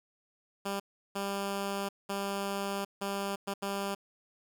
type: tone bursts at uneven times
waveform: 10% pulse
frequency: 198.4 Hz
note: G3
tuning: 21 cents sharp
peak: -24 dBFS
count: 6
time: 0.65-0.8 / 1.15-1.89 / 2.09-2.85 / 3.01-3.36 / 3.47-3.54 / 3.62-3.95 s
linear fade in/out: 10 ms
effects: 10-bit